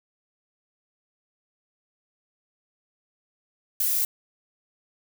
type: noise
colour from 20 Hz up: violet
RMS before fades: -24 dBFS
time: 3.8-4.05 s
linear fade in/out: 2 ms
effects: none